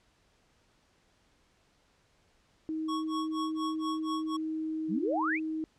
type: tone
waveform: sine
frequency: 315.6 Hz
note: D#4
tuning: 25 cents sharp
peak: -31 dBFS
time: 2.69-5.64 s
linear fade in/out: 0 ms
type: tone with tremolo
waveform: square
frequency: 1108.7 Hz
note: C#6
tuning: in tune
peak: -33 dBFS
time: 2.88-4.37 s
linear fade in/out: 10 ms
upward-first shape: sine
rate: 4.2 Hz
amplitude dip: 100%
type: exponential sweep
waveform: sine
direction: up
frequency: 155.56 to 2700 Hz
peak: -28 dBFS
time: 4.88-5.4 s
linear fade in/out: 50 ms
effects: pink hiss -68 dBFS RMS until 5.78 s + low-pass 7000 Hz 12 dB/octave